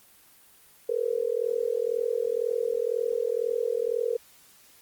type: tone with amplitude modulation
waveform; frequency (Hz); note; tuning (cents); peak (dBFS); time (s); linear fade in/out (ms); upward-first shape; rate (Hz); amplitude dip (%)
sine; 469.7; A#4; +13; -20; 0.89-4.17; 5; sine; 42; 100
effects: white hiss -56 dBFS RMS until 4.81 s + Opus 24 kbps